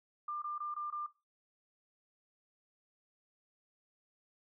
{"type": "tone bursts", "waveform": "sine", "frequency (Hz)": 1195, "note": "D6", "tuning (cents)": 30, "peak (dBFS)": -36, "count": 5, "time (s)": [0.28, 1.064], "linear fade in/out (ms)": 5, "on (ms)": 140, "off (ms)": 21, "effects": ["noise-tail reverb RT60 0.3 s tail -21 dB re dry"]}